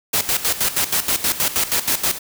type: noise with tremolo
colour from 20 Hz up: white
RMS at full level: -18 dBFS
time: 0.13-2.19 s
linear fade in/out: 10 ms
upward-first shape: square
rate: 6.3 Hz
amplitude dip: 75%
effects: none